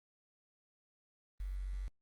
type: tone with quantisation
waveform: sine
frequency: 47 Hz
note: F#1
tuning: 28 cents sharp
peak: -37 dBFS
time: 1.4-1.88 s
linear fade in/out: 0 ms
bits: 10
effects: Opus 32 kbps